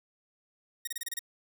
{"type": "tone bursts", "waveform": "5% pulse", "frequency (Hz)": 1871, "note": "A#6", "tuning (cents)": 6, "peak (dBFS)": -22, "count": 7, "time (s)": [0.85, 1.192], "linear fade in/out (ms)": 5, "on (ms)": 24, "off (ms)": 29, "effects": []}